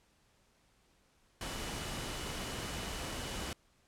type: tone in noise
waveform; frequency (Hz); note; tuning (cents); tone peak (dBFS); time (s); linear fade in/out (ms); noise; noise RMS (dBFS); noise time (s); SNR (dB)
sine; 2960; F#7; 0; -51; 1.41-3.53; 2; pink; -40; 1.41-3.53; -14
effects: pink hiss -70 dBFS RMS until 3.87 s + low-pass 10000 Hz 12 dB/octave